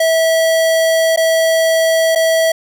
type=tone with dropouts; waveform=square; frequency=651 Hz; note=E5; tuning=22 cents flat; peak=-11 dBFS; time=0-2.52 s; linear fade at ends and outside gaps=5 ms; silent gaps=1.162-1.173 / 2.151-2.157 s; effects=none